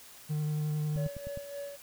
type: tone with vibrato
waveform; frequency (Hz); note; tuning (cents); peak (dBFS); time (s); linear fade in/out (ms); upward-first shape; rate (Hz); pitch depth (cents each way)
triangle; 151.5; D#3; -46; -27; 0.29-1.08; 20; sine; 11; 12
type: click train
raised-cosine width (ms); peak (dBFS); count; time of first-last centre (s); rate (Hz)
5; -29; 5; 0.96-1.374; 9.67
type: tone with tremolo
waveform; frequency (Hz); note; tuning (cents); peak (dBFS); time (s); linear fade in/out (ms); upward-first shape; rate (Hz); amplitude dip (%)
triangle; 567; C#5; +39; -34; 0.96-1.77; 20; sine; 3.5; 55
effects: white hiss -52 dBFS RMS until 1.82 s